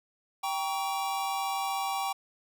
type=chord; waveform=square; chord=G diminished; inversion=none; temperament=just; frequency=784 / 940.8 / 1128.9 Hz; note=G5 / Bb5 / Db6; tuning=0 / +16 / +31 cents; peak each=-32 / -38 / -36 dBFS; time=0.43-2.13 s; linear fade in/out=10 ms; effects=none